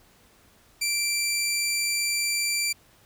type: tone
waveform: 15% pulse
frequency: 2349 Hz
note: D7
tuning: in tune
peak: -17 dBFS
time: 0.81-2.73 s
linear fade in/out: 10 ms
effects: pink hiss -58 dBFS RMS until 3.05 s